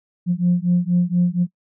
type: beating tone pair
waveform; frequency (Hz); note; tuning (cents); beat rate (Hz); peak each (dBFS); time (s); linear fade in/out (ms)
sine; 174.61 / 178.81; F3 / F3; 0 / +41; 4.2; -17; 0.26-1.47; 50
effects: noise-tail reverb RT60 0.1 s tail -23 dB re dry + tanh soft clip ceiling -9 dBFS